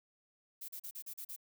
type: noise bursts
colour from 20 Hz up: violet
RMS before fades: -45 dBFS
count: 7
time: 0.61-1.363 s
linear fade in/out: 10 ms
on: 75 ms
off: 38 ms
effects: none